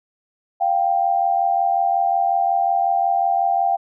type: tone pair together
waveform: sine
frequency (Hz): 698.5 / 784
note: F5 / G5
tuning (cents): 0 / 0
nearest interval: major second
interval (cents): 200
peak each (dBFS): -19 / -18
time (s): 0.6-3.77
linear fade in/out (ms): 20
effects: none